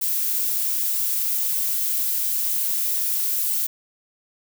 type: noise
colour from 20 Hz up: violet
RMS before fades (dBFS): -23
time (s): 0.01-3.67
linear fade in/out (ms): 10
effects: none